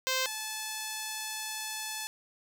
5% pulse tone pair in turn, 520 / 867.5 Hz, C5 / A5, -11 / -25 cents, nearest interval major sixth, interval 886 cents, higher second, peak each -16 / -23 dBFS, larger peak first, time 0.07-0.26 / 0.26-2.07 s, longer second, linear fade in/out 0 ms, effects none

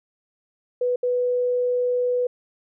sine tone bursts at uneven times, 493.9 Hz, B4, in tune, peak -19 dBFS, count 2, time 0.81-0.96 / 1.03-2.27 s, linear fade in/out 5 ms, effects none

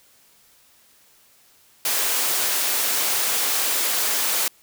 white high-pass noise, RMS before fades -22 dBFS, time 1.85-4.48 s, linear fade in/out 2 ms, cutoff 340 Hz, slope 12 dB/octave, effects white hiss -56 dBFS RMS until 4.62 s

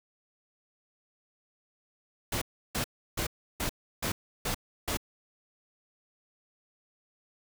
pink noise bursts, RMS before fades -31 dBFS, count 7, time 2.32-4.972 s, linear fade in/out 5 ms, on 96 ms, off 330 ms, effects none

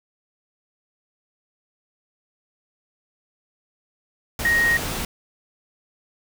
sine tone in noise, 1873 Hz, A#6, 8 cents sharp, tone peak -16 dBFS, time 4.45-4.77 s, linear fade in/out 2 ms, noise pink, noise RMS -28 dBFS, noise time 4.39-5.05 s, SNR +9 dB, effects none

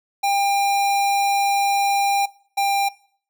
square tone pair in turn, 799 / 795.6 Hz, G5 / G5, +33 / +25 cents, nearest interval unison, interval 8 cents, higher first, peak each -18 dBFS, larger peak neither, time 0.23-2.26 / 2.57-2.89 s, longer first, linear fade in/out 10 ms, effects noise-tail reverb RT60 0.5 s tail -20 dB re dry

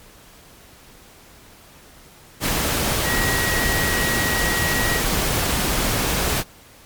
sine tone in noise, 1907 Hz, A#6, 39 cents sharp, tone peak -23 dBFS, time 3.03-5.02 s, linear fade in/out 50 ms, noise pink, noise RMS -21 dBFS, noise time 2.4-6.44 s, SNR -5 dB, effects pink hiss -47 dBFS RMS until 6.85 s + MP3 96 kbps

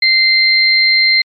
sine tone pair together, 2080 / 4160 Hz, C7 / C8, -11 / -11 cents, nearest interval octave, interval 1200 cents, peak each -10 / -11 dBFS, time 0.02-1.22 s, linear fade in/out 5 ms, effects MP3 96 kbps

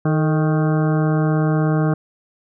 harmonic tone with a mistuned harmonic, 156.1 Hz, D#3, 6 cents sharp, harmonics 1 / 2 / 3 / 4 / 5 / 7 / 8 / 9 / 10, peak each -16 / -22 / -26 / -28 / -30 / -33 / -34 / -35 / -36 dBFS, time 0.05-1.94 s, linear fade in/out 5 ms, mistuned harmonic 3, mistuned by -63 cents, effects none

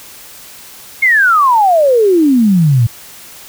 sine exponential sweep, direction down, 2192 to 110 Hz, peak -6 dBFS, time 1.02-2.87 s, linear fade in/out 10 ms, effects white hiss -35 dBFS RMS until 3.48 s

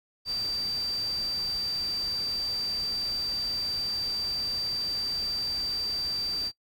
sine tone in noise, 4671 Hz, D8, 10 cents flat, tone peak -28 dBFS, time 0.25-6.52 s, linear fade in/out 50 ms, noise pink, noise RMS -44 dBFS, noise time 0.25-6.52 s, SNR +13 dB, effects noise-tail reverb RT60 0.1 s tail -22 dB re dry

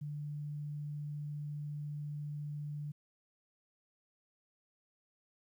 sine tone, 147.6 Hz, D3, 9 cents sharp, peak -38 dBFS, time 0.01-2.92 s, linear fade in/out 10 ms, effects 12-bit

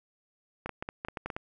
clicks, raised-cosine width 0.5 ms, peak -20 dBFS, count 10, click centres 0.66 / 0.693 / 0.825 / 0.889 / 1.049 / 1.085 / 1.172 / 1.26 / 1.302 / 1.365 s, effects none

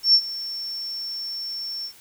sine tone with ADSR envelope, 5430 Hz, F8, 50 cents flat, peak -10 dBFS, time 0.03-1.93 s, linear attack 110 ms, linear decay 65 ms, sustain -18 dB, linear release 82 ms, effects white hiss -50 dBFS RMS until 2 s

